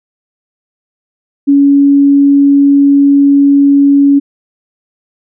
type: tone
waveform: sine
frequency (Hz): 281.1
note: C#4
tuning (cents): +24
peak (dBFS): -3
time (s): 1.47-4.2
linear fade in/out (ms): 20
effects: none